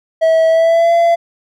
triangle tone with pitch glide, 648 to 679 Hz, E5 to F5, -30 to -49 cents, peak -6 dBFS, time 0.21-1.16 s, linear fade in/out 20 ms, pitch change +81 cents, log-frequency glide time 0.48-0.93 s, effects none

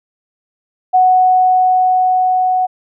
sine tone with level ramp, 740 Hz, F#5, in tune, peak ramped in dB -6 to -11 dBFS, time 0.93-2.67 s, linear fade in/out 20 ms, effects none

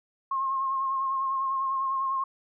sine tone with vibrato, 1072 Hz, C6, 42 cents sharp, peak -25 dBFS, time 0.31-2.24 s, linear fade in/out 5 ms, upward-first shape sine, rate 10 Hz, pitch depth 30 cents each way, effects none

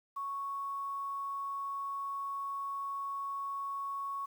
sine tone with quantisation, 1108.7 Hz, C#6, in tune, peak -35 dBFS, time 0.16-4.26 s, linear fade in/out 10 ms, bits 10, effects none

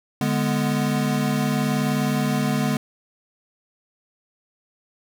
square chord, G# diminished, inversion second, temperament equal, 146.83 / 207.7 / 246.9 Hz, D3 / G#3 / B3, 0 / 0 / 0 cents, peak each -25 dBFS, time 0.21-2.77 s, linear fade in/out 2 ms, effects none

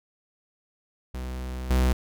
45% pulse tone with level steps, 63.4 Hz, B1, 46 cents sharp, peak -31 / -19 dBFS, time 1.14-1.93 s, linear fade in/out 5 ms, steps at 1.7 s, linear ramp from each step 5 ms, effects none

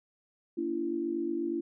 sine tone cluster, 236.5 / 290.2 / 338.5 Hz, A#3 / D4 / E4, +25 / -21 / +46 cents, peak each -39 / -35 / -31 dBFS, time 0.57-1.61 s, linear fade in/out 10 ms, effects none

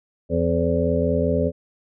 harmonic tone with a mistuned harmonic, 84.8 Hz, E2, 50 cents sharp, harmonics 1 / 2 / 3 / 5 / 6 / 7, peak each -25 / -25 / -25 / -25 / -25 / -25 dBFS, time 0.29-1.52 s, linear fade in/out 50 ms, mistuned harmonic 7, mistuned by -48 cents, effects none

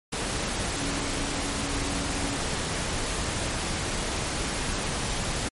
sine tone in noise, 281.6 Hz, C#4, 27 cents sharp, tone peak -35 dBFS, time 0.76-2.37 s, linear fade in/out 10 ms, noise pink, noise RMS -29 dBFS, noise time 0.12-5.49 s, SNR -9 dB, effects MP3 48 kbps

